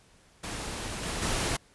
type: noise with level steps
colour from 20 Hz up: pink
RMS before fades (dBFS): -36 / -33 / -29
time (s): 0.43-1.57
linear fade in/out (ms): 10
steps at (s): 1.03 / 1.22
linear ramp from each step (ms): 5
effects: pink hiss -60 dBFS RMS until 1.74 s + resampled to 24000 Hz